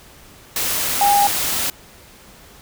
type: tone in noise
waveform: sine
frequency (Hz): 811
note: G#5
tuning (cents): -41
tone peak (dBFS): -12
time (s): 1.01-1.27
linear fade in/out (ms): 2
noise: white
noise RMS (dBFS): -21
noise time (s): 0.56-1.7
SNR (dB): +6
effects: pink hiss -45 dBFS RMS until 2.61 s